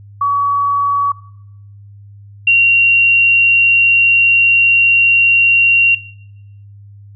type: tone pair in turn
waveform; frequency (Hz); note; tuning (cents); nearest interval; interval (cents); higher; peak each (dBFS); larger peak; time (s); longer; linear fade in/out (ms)
sine; 1133 / 2755; C#6 / F7; +37 / -24; octave + minor third; 1539; second; -11 / -6; second; 0.21-1.12 / 2.47-5.95; second; 5
effects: noise-tail reverb RT60 0.8 s tail -20 dB re dry + added 101 Hz sine -35 dBFS peak until 7.15 s